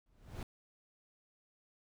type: noise with exponential growth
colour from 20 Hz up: brown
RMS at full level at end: -37 dBFS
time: 0.06-0.43 s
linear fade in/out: 2 ms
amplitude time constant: 79 ms
effects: none